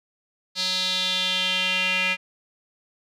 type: tone with band-pass filter sweep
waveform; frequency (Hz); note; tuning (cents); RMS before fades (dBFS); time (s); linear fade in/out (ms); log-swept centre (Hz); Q
square; 185; F#3; 0; -24; 0.55-2.17; 50; 4300 to 2500; 4.9
effects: none